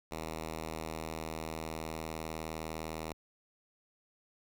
5% pulse tone, 79.8 Hz, D#2, 44 cents sharp, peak -27 dBFS, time 0.11-3.13 s, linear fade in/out 5 ms, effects none

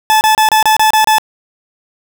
40% pulse tone bursts, 868 Hz, A5, 24 cents flat, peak -6 dBFS, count 8, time 0.1-1.183 s, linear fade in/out 0 ms, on 110 ms, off 29 ms, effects none

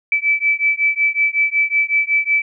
sine beating tone pair, 2308 / 2313.4 Hz, D7 / D7, -31 / -27 cents, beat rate 5.4 Hz, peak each -17 dBFS, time 0.12-2.42 s, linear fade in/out 2 ms, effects none

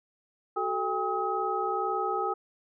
sine tone cluster, 375.1 / 437 / 802 / 1271 Hz, F#4 / A4 / G5 / D#6, +24 / -12 / +39 / +36 cents, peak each -33 / -34 / -31 / -31 dBFS, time 0.56-2.34 s, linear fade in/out 10 ms, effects none

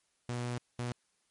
sawtooth tone bursts at uneven times, 121.7 Hz, B2, 25 cents flat, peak -30 dBFS, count 2, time 0.29-0.58 / 0.79-0.92 s, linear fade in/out 0 ms, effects white hiss -75 dBFS RMS until 1.3 s + MP3 48 kbps

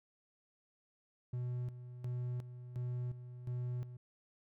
triangle tone with tremolo, 123.47 Hz, B2, in tune, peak -34 dBFS, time 1.33-3.97 s, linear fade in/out 5 ms, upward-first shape square, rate 1.4 Hz, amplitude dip 70%, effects none

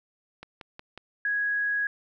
click train, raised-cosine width 0.3 ms, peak -25 dBFS, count 4, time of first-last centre 0.43-0.976 s, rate 5.49 Hz
sine tone, 1661.2 Hz, G#6, in tune, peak -24 dBFS, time 1.25-1.87 s, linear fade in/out 2 ms
effects none

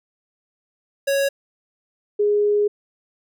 square / sine tone pair in turn, 554 / 414.2 Hz, C#5 / G#4, -1 / -5 cents, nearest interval perfect fourth, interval 504 cents, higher first, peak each -18 / -15 dBFS, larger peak second, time 1.07-1.29 / 2.19-2.68 s, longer second, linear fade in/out 10 ms, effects none

